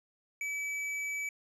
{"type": "tone with hard clipping", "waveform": "sine", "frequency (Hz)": 2295, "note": "D7", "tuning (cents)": -40, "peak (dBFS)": -35, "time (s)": [0.41, 1.29], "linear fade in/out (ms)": 2, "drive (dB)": 10, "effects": ["low-pass 11000 Hz 12 dB/octave"]}